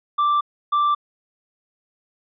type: tone pair in turn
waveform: triangle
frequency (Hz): 1174.7 / 1174.7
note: D6 / D6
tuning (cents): 0 / 0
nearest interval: unison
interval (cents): 0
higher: neither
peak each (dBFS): -14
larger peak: neither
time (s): 0.18-0.41 / 0.72-0.95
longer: neither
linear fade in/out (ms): 10
effects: resampled to 11025 Hz